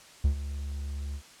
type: tone with ADSR envelope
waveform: triangle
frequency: 70.9 Hz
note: C#2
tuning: 40 cents sharp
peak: -16 dBFS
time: 0.24-1.22 s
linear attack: 9 ms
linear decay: 97 ms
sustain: -14 dB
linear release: 71 ms
effects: white hiss -52 dBFS RMS until 1.4 s + low-pass 8000 Hz 12 dB/octave